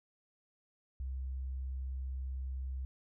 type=tone; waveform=sine; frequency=65.41 Hz; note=C2; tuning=in tune; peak=-36 dBFS; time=1-2.85 s; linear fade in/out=0 ms; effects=none